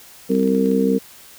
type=harmonic tone; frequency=65.3 Hz; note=C2; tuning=3 cents flat; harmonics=3 / 4 / 5 / 6 / 7; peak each=-19 / -19 / -29 / -29 / -19 dBFS; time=0.29-0.99 s; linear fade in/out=20 ms
type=clicks; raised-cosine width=0.2 ms; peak=-24 dBFS; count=8; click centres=0.316 / 0.351 / 0.396 / 0.431 / 0.476 / 0.549 / 0.659 / 0.715 s
effects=white hiss -44 dBFS RMS until 1.38 s

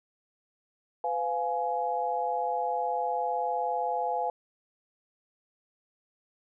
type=chord; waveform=sine; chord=F diminished; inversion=second; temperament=just; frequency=502.9 / 698.5 / 838.1 Hz; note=Cb5 / F5 / Ab5; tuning=+31 / 0 / +16 cents; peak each=-33 / -31 / -30 dBFS; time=1.04-4.3 s; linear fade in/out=2 ms; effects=none

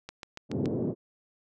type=click train; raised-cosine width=0.2 ms; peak=-22 dBFS; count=5; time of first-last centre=0.09-0.657 s; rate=7.05 Hz
type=band-pass noise; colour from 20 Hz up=white; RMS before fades=-30 dBFS; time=0.49-0.95 s; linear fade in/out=50 ms; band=110 to 410 Hz; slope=24 dB/octave
effects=none

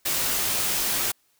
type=noise with comb filter; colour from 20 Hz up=white; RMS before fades=-25 dBFS; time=0.05-1.12 s; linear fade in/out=10 ms; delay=16 ms; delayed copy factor=-0.5; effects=white hiss -66 dBFS RMS until 1.39 s

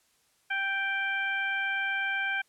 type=harmonic tone; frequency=784 Hz; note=G5; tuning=in tune; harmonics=1 / 2 / 3 / 4; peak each=-37 / -29 / -33 / -41 dBFS; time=0.5-2.42 s; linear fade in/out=10 ms; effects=white hiss -68 dBFS RMS until 2.48 s + low-pass 11000 Hz 12 dB/octave

